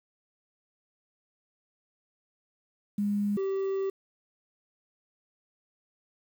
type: tone pair in turn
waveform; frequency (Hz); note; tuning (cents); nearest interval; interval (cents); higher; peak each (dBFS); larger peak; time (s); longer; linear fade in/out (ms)
sine / triangle; 204.6 / 387.8; G#3 / G4; -26 / -19; major seventh; 1107; second; -25; neither; 2.98-3.37 / 3.37-3.9; second; 5
effects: 9-bit